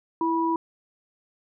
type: tone pair together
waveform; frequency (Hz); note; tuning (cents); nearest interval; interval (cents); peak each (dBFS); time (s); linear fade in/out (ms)
sine; 330.5 / 976.7; E4 / B5; +5 / -20; octave + perfect fifth; 1875; -24; 0.21-0.56; 2
effects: none